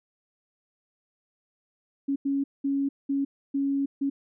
sine tone bursts at uneven times, 277.2 Hz, C#4, in tune, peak -23 dBFS, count 6, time 2.08-2.16 / 2.25-2.44 / 2.64-2.89 / 3.09-3.25 / 3.54-3.86 / 4.01-4.1 s, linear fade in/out 10 ms, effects none

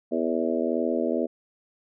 harmonic tone with a mistuned harmonic, 82.1 Hz, E2, 6 cents flat, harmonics 3 / 4 / 5 / 6 / 7 / 8, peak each -28 / -29 / -30 / -31 / -31 / -32 dBFS, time 0.11-1.27 s, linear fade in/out 20 ms, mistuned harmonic 8, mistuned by -21 cents, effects none

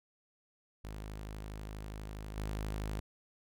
sawtooth tone with level steps, 52.3 Hz, G#1, 13 cents sharp, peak -38 / -32 dBFS, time 0.84-3 s, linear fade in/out 5 ms, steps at 2.36 s, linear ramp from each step 10 ms, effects none

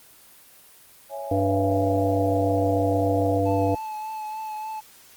sine chord, C# minor, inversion none, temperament equal, 554.4 / 659.3 / 830.6 Hz, C#5 / E5 / G#5, 0 / 0 / 0 cents, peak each -33 / -36 / -35 dBFS, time 1.09-3.41 s, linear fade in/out 50 ms
harmonic tone, 98 Hz, G2, in tune, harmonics 1 / 3 / 5 / 7, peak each -25 / -25 / -25 / -25 dBFS, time 1.31-3.75 s, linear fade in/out 5 ms
triangle tone with vibrato, 866 Hz, A5, 28 cents flat, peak -28 dBFS, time 3.45-4.81 s, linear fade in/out 20 ms, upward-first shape triangle, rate 3.4 Hz, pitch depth 28 cents each way
effects white hiss -51 dBFS RMS until 5.16 s + Opus 24 kbps

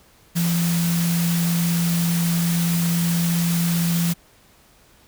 sine tone in noise, 170.1 Hz, F3, 45 cents flat, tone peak -18 dBFS, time 0.35-4.14 s, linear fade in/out 20 ms, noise white, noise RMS -28 dBFS, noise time 0.35-4.14 s, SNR +7 dB, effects pink hiss -54 dBFS RMS until 5.07 s

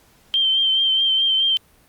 sine tone with vibrato, 3136 Hz, G7, in tune, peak -15 dBFS, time 0.34-1.57 s, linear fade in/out 0 ms, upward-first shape triangle, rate 4.7 Hz, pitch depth 35 cents each way, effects pink hiss -55 dBFS RMS until 1.88 s + Opus 48 kbps

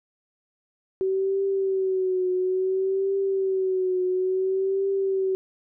sine tone with vibrato, 378.8 Hz, F#4, 41 cents sharp, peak -21 dBFS, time 1.01-5.35 s, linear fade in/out 0 ms, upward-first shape triangle, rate 0.58 Hz, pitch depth 62 cents each way, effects none

